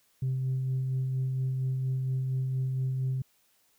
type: tone with tremolo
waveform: sine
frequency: 130.81 Hz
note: C3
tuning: in tune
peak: -24 dBFS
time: 0.22-3.22 s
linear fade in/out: 5 ms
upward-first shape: sine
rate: 4.3 Hz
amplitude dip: 30%
effects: tanh soft clip ceiling -24 dBFS + white hiss -68 dBFS RMS until 3.78 s